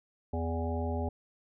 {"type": "harmonic tone with a mistuned harmonic", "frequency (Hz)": 82.41, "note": "E2", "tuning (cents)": 0, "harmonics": [1, 3, 5, 7, 9, 10], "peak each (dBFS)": [-32, -37, -39, -40, -42, -42], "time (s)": [0.33, 1.09], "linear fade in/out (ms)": 5, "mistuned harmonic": 7, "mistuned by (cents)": 19, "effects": []}